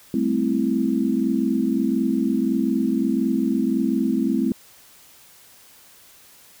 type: chord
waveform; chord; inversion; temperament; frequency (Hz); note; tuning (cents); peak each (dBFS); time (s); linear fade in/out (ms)
sine; A minor seventh; third; equal; 196 / 220 / 261.6 / 329.6; G3 / A3 / C4 / E4; 0 / 0 / 0 / 0; -27 / -23 / -22 / -25; 0.14-4.52; 2
effects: white hiss -50 dBFS RMS until 6.6 s